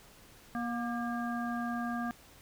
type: harmonic tone with a mistuned harmonic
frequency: 238.1 Hz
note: A#3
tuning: 37 cents sharp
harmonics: 1 / 3 / 5 / 7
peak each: -34 / -39 / -41 / -42 dBFS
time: 0.55-2.11 s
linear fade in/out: 0 ms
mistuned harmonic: 7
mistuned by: -52 cents
effects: pink hiss -57 dBFS RMS until 2.41 s